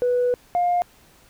sine tone pair in turn, 492.2 / 706.9 Hz, B4 / F5, -6 / +21 cents, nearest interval tritone, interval 627 cents, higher second, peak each -16 dBFS, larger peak neither, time 0.02-0.34 / 0.55-0.82 s, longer first, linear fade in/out 0 ms, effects tanh soft clip ceiling -14 dBFS + pink hiss -54 dBFS RMS until 1.29 s

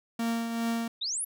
45% pulse tone with tremolo, 230.7 Hz, A#3, 18 cents flat, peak -26 dBFS, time 0.19-0.88 s, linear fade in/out 5 ms, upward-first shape triangle, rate 2.5 Hz, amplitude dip 50%
sine exponential sweep, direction up, 3522 to 11840 Hz, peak -29 dBFS, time 1.01-1.25 s, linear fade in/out 10 ms
effects none

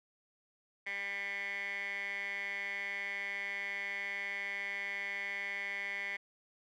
15% pulse tone with band-pass filter, 199.2 Hz, G3, 28 cents sharp, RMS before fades -39 dBFS, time 0.86-6.17 s, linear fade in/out 10 ms, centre 2100 Hz, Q 8, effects none

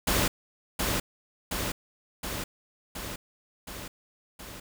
pink noise with echo, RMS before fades -25 dBFS, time 0.07-0.28 s, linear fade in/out 5 ms, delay 720 ms, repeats 6, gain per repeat -3 dB, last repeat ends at 4.6 s, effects none

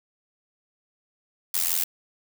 blue noise with amplitude modulation, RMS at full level -21 dBFS, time 1.54-1.84 s, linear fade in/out 5 ms, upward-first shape sine, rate 85.7 Hz, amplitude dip 90%, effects none

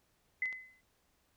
sine tone with exponential decay, 2031 Hz, B6, 48 cents sharp, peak -29 dBFS, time 0.42-0.81 s, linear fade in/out 2 ms, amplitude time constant 83 ms
clicks, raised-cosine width 0.2 ms, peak -35 dBFS, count 2, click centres 0.457 / 0.527 s
effects pink hiss -74 dBFS RMS until 1.36 s

